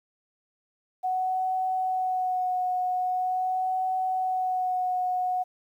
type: tone with vibrato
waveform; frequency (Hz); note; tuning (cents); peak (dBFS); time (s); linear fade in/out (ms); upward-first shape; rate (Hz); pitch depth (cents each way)
sine; 740; F#5; 0; -24; 1.03-5.44; 20; sine; 0.43; 20
effects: 10-bit